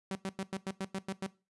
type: tone bursts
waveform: sawtooth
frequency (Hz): 191.9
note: G3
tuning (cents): -37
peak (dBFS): -30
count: 9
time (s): 0.11-1.266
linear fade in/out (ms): 2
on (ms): 44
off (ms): 95
effects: noise-tail reverb RT60 0.3 s tail -19 dB re dry + resampled to 24000 Hz